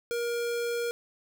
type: tone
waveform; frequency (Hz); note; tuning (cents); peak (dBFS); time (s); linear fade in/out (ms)
square; 472.9; A#4; +25; -29; 0.11-0.91; 0
effects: none